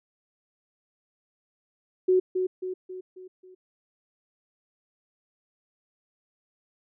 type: tone with echo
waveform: sine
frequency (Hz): 370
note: F#4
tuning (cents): 0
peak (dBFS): -17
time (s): 2.08-2.2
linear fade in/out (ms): 10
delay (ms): 270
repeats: 5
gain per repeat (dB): -6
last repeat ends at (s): 3.55
effects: none